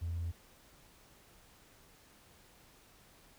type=tone; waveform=triangle; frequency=84.4 Hz; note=E2; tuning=41 cents sharp; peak=-31 dBFS; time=0.01-0.32 s; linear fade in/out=20 ms; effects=tanh soft clip ceiling -31 dBFS + pink hiss -62 dBFS RMS until 3.38 s